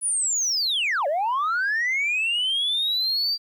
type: linear two-way sweep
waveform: sine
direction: down then up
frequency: 9990 to 544 to 4717 Hz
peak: -19 dBFS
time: 0.01-3.38 s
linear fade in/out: 50 ms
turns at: 1.07 s
effects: tanh soft clip ceiling -19 dBFS + 10-bit